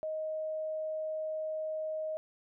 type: tone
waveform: sine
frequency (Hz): 626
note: D#5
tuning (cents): +10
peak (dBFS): -33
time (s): 0.03-2.17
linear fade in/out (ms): 0
effects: none